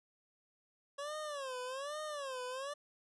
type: tone with vibrato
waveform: 25% pulse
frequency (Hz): 554.4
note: C#5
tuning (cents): 0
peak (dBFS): -36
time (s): 0.98-2.74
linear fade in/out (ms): 10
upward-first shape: sine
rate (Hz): 1.2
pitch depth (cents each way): 180
effects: resampled to 24000 Hz